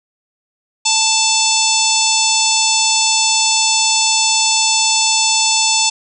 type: harmonic tone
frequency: 882 Hz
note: A5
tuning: 4 cents sharp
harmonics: 1 / 3 / 4 / 5 / 6 / 7 / 8 / 9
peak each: -20 / -20 / -20 / -20 / -20 / -20 / -20 / -20 dBFS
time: 0.85-5.9 s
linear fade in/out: 10 ms
effects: none